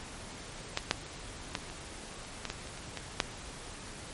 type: clicks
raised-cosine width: 0.2 ms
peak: -11 / -7 / -30 / -13 / -27 / -29 / -17 / -17 / -28 / -27 / -19 / -7 dBFS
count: 12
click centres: 0.774 / 0.911 / 1.065 / 1.552 / 1.7 / 2.249 / 2.453 / 2.501 / 2.673 / 2.775 / 2.973 / 3.202 s
effects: pink hiss -45 dBFS RMS until 4.13 s + MP3 48 kbps